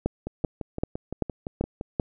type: two click trains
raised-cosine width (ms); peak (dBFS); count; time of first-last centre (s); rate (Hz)
2; -10 / -18; 6 / 10; 0.06-1.998 / 0.27-1.811; 2.58 / 5.84
effects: none